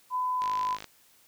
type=tone; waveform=sine; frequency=1006 Hz; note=B5; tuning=32 cents sharp; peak=-26 dBFS; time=0.1-0.78 s; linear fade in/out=50 ms
type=click train; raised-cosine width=0.2 ms; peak=-22 dBFS; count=23; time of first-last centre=0.42-0.843 s; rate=52 Hz
effects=white hiss -61 dBFS RMS until 1.27 s